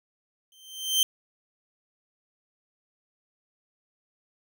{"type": "tone with exponential growth", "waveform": "sawtooth", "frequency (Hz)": 3122, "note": "G7", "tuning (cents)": -8, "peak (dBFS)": -14, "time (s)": [0.52, 1.03], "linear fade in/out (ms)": 1, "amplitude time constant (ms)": 110, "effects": []}